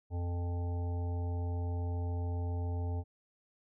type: harmonic tone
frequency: 87.31 Hz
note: F2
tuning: in tune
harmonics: 1 / 3 / 5 / 7 / 9 / 10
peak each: -32 / -46 / -47 / -52 / -50 / -55 dBFS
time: 0.1-3.04 s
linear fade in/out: 50 ms
effects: none